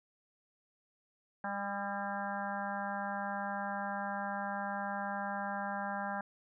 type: harmonic tone with a mistuned harmonic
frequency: 200.6 Hz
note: G3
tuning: 40 cents sharp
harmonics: 1 / 3 / 4 / 5 / 6 / 7 / 8 / 9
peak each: -42 / -44 / -39 / -44 / -49 / -46 / -42 / -53 dBFS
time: 1.44-6.21 s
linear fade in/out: 2 ms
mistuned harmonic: 7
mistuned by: -50 cents
effects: none